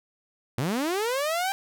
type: linear sweep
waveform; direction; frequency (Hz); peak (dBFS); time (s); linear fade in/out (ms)
sawtooth; up; 110 to 795; -21; 0.58-1.52; 0
effects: none